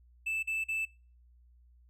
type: tone bursts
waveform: triangle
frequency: 2637 Hz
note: E7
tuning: in tune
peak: -29 dBFS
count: 3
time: 0.26-0.854 s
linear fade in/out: 10 ms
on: 170 ms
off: 42 ms
effects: noise-tail reverb RT60 0.4 s tail -25 dB re dry + added 60 Hz sine -58 dBFS peak until 1.89 s